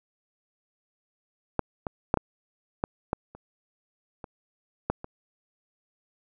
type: clicks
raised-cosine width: 1 ms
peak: -9 / -16 / -6 / -11 / -11 / -11 / -30 / -24 / -10 / -23 dBFS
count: 10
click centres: 1.593 / 1.868 / 2.141 / 2.173 / 2.839 / 3.131 / 3.35 / 4.242 / 4.9 / 5.044 s
effects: none